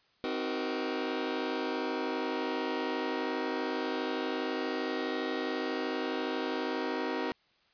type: chord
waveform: sawtooth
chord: C half-diminished seventh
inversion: none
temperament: just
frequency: 261.6 / 314 / 376.7 / 470.9 Hz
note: C4 / Eb4 / Gb4 / Bb4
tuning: 0 / +16 / +31 / +18 cents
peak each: -33 dBFS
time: 0.24-7.32 s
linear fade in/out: 0 ms
effects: white hiss -68 dBFS RMS until 7.73 s + resampled to 11025 Hz